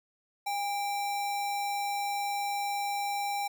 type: tone with sample-and-hold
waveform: sine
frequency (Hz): 811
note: G#5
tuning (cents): -41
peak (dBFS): -29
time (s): 0.46-3.48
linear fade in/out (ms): 10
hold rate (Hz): 3150
effects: none